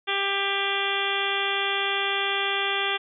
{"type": "harmonic tone with a mistuned harmonic", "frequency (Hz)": 395.9, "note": "G4", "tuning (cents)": 17, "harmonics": [1, 2, 3, 4, 5, 6, 7, 8, 9], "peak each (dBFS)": [-32, -32, -32, -32, -32, -32, -32, -32, -32], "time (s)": [0.07, 2.98], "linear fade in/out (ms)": 20, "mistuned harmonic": 9, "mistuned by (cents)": -59, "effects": []}